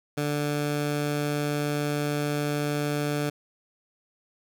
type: tone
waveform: 15% pulse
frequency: 146.83 Hz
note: D3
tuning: in tune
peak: -19 dBFS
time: 0.17-3.3 s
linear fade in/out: 10 ms
effects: none